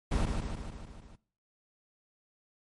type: noise with echo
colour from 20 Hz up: brown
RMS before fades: -28 dBFS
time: 0.11-0.26 s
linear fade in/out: 10 ms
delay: 150 ms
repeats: 6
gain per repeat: -4 dB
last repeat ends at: 1.16 s
effects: noise-tail reverb RT60 0.5 s tail -21 dB re dry + MP3 48 kbps